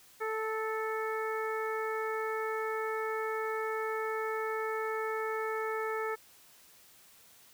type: harmonic tone with a mistuned harmonic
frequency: 440 Hz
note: A4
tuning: in tune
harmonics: 1 / 2 / 3 / 4 / 5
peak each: -34 / -40 / -38 / -41 / -44 dBFS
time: 0.2-6.16 s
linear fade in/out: 20 ms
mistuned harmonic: 3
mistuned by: -15 cents
effects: white hiss -59 dBFS RMS until 7.53 s